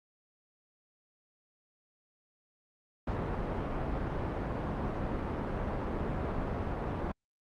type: low-pass noise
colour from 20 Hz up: pink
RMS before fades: -34 dBFS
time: 3.07-7.12 s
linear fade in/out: 5 ms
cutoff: 1100 Hz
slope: 12 dB/octave
effects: Opus 48 kbps